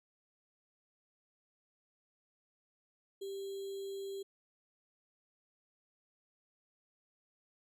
sine tone with sample-and-hold, 392 Hz, G4, in tune, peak -39 dBFS, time 3.21-4.23 s, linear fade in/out 10 ms, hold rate 3675 Hz, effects resampled to 32000 Hz

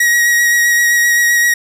45% pulse tone with vibrato, 1900 Hz, A#6, 33 cents sharp, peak -9 dBFS, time 0-1.54 s, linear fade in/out 5 ms, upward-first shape sine, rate 7.7 Hz, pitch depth 15 cents each way, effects none

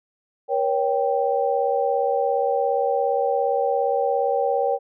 sine chord, G diminished, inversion first, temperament equal with one note detuned, 477.1 / 554.4 / 784 Hz, Bb4 / Db5 / G5, +40 / 0 / 0 cents, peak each -23 dBFS, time 0.48-4.79 s, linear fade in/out 50 ms, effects none

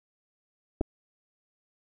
clicks, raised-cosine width 2 ms, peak -15 dBFS, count 2, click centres 0.81 / 0.813 s, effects none

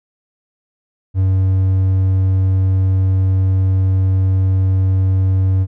triangle tone, 94.7 Hz, F#2, 41 cents sharp, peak -9 dBFS, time 1.14-5.67 s, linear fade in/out 50 ms, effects none

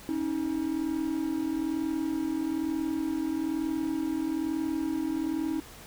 triangle tone pair together, 277.2 / 318.3 Hz, C#4 / D#4, 0 / +39 cents, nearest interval major second, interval 239 cents, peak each -30 / -27 dBFS, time 0.09-5.6 s, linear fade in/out 0 ms, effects pink hiss -48 dBFS RMS until 5.86 s

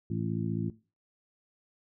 harmonic tone with a mistuned harmonic, 55.1 Hz, A1, 3 cents sharp, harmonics 2 / 3 / 4 / 5 / 6, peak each -34 / -34 / -36 / -40 / -39 dBFS, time 0.1-0.7 s, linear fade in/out 5 ms, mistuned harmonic 6, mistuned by +44 cents, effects noise-tail reverb RT60 0.3 s tail -17 dB re dry

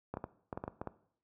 clicks, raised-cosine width 1 ms, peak -24 dBFS, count 9, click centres 0.14 / 0.171 / 0.241 / 0.528 / 0.575 / 0.639 / 0.679 / 0.815 / 0.873 s, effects noise-tail reverb RT60 0.6 s tail -17 dB re dry + high-pass 60 Hz 12 dB/octave

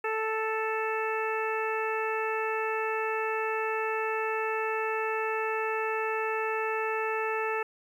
harmonic tone, 440 Hz, A4, in tune, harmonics 1 / 2 / 3 / 4 / 5 / 6, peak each -31 / -34 / -35 / -36 / -41 / -37 dBFS, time 0.04-7.63 s, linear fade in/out 5 ms, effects 10-bit

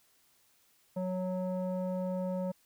square tone with low-pass filter, 184.2 Hz, F#3, 7 cents flat, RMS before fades -34 dBFS, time 0.96-2.52 s, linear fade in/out 10 ms, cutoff 690 Hz, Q 6.5, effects white hiss -68 dBFS RMS until 2.65 s

